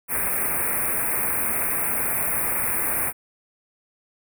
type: band-stop noise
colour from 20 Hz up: white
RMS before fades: -24 dBFS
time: 0.08-3.13 s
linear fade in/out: 50 ms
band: 2500 to 8700 Hz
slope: 96 dB/octave
effects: none